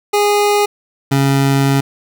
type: tone pair in turn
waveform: 25% pulse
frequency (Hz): 412.2 / 137.56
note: G#4 / C#3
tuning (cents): -13 / -13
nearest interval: octave + perfect fifth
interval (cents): 1900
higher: first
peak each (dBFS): -7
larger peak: neither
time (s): 0.13-0.66 / 1.11-1.81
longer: second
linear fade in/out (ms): 10
effects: none